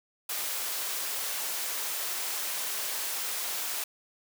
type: high-pass noise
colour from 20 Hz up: white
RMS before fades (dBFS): -33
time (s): 0.29-3.84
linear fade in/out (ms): 5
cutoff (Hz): 460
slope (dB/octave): 12
effects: none